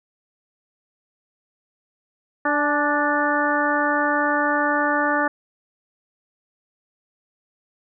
harmonic tone with a mistuned harmonic, 293.7 Hz, D4, in tune, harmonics 1 / 2 / 3 / 4 / 5 / 6, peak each -25 / -25 / -25 / -25 / -25 / -25 dBFS, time 2.45-5.28 s, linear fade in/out 5 ms, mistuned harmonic 3, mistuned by -30 cents, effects none

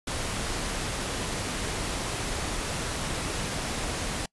pink noise, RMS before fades -31 dBFS, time 0.07-4.26 s, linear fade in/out 5 ms, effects noise-tail reverb RT60 0.1 s tail -26 dB re dry + resampled to 24000 Hz

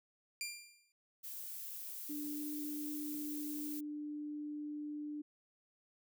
15% pulse tone with exponential decay, 2386 Hz, D7, 27 cents sharp, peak -30 dBFS, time 0.41-0.92 s, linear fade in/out 1 ms, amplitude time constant 110 ms
violet noise, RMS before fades -46 dBFS, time 1.23-3.81 s, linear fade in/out 20 ms
sine tone with pitch glide, 295.2 to 297.3 Hz, D4 to D4, +9 to +21 cents, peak -40 dBFS, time 2.09-5.22 s, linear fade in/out 10 ms, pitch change +12 cents, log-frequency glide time 2.31-2.45 s
effects none

